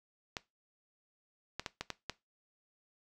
clicks, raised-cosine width 0.2 ms, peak -19 dBFS, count 6, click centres 0.368 / 1.596 / 1.662 / 1.81 / 1.903 / 2.097 s, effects noise-tail reverb RT60 0.2 s tail -18 dB re dry

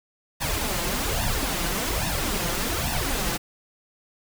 pink noise with flanger, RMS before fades -26 dBFS, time 0.4-3.38 s, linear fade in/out 20 ms, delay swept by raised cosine 1.1 to 5.9 ms, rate 1.2 Hz, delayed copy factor +0.8, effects none

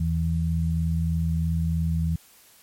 sine tone pair together, 81 / 164.12 Hz, E2 / E3, -30 / -7 cents, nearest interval octave, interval 1223 cents, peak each -24 dBFS, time 0-2.16 s, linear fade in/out 5 ms, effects white hiss -54 dBFS RMS until 2.62 s + MP3 64 kbps

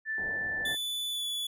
sine tone, 1762 Hz, A6, 2 cents sharp, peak -30 dBFS, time 0.05-0.77 s, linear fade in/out 50 ms
white low-pass noise, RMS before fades -45 dBFS, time 0.18-0.75 s, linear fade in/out 2 ms, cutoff 820 Hz, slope 48 dB/octave
45% pulse tone with pitch glide, 3479 to 3431 Hz, A7 to A7, -20 to -44 cents, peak -31 dBFS, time 0.65-1.47 s, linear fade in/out 5 ms, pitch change -24 cents, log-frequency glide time 1.1-1.26 s
effects none

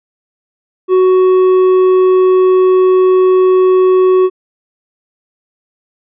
sine tone with hard clipping, 371.6 Hz, F#4, 7 cents sharp, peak -7 dBFS, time 0.88-4.3 s, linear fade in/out 50 ms, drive 5 dB, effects resampled to 8000 Hz

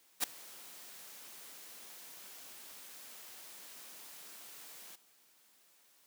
white noise with ADSR envelope, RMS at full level -29 dBFS, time 0.2-4.96 s, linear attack 36 ms, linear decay 6 ms, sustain -23 dB, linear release 11 ms, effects white hiss -67 dBFS RMS until 6.06 s + high-pass 200 Hz 12 dB/octave

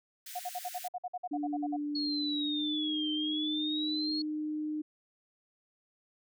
white high-pass noise, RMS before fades -45 dBFS, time 0.26-0.88 s, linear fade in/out 5 ms, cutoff 1500 Hz, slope 48 dB/octave
sine tone bursts, 723 Hz, F#5, 40 cents flat, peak -33 dBFS, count 15, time 0.35-1.767 s, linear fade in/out 10 ms, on 45 ms, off 53 ms
sine tone with pitch glide, 293.7 to 304.9 Hz, D4 to D#4, 0 to -35 cents, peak -32 dBFS, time 1.31-4.82 s, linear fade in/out 10 ms, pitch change +65 cents, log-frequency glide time 2.4-2.82 s
sine exponential two-way sweep, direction down then up, 4358 to 3113 to 4358 Hz, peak -33 dBFS, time 1.95-4.22 s, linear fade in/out 5 ms, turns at 3.11 s
effects none

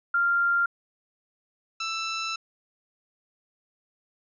sine / 15% pulse tone pair in turn, 1392 / 1326.5 Hz, F6 / E6, -6 / +10 cents, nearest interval minor second, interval 84 cents, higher first, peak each -20 / -22 dBFS, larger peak first, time 0.14-0.66 / 1.8-2.36 s, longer second, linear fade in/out 5 ms, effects resampled to 16000 Hz

